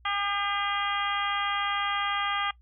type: harmonic tone with a mistuned harmonic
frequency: 404.2 Hz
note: G#4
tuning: 47 cents flat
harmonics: 2 / 3 / 4 / 5 / 6 / 7 / 8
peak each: -33 / -30 / -36 / -34 / -39 / -39 / -34 dBFS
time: 0.05-2.51 s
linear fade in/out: 5 ms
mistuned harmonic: 4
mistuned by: -23 cents
effects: noise-tail reverb RT60 0.1 s tail -19 dB re dry + added 60 Hz sine -54 dBFS peak until 2.61 s